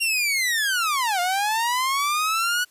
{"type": "linear two-way sweep", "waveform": "sawtooth", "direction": "down then up", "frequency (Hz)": [2794, 697, 1482], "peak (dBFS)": -17, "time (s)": [0, 2.65], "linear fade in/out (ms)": 20, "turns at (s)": 1.2, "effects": ["white hiss -58 dBFS RMS until 2.7 s", "resampled to 32000 Hz"]}